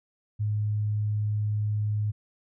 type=tone; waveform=sine; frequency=105.4 Hz; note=G#2; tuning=26 cents sharp; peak=-24 dBFS; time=0.39-2.12 s; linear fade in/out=20 ms; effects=none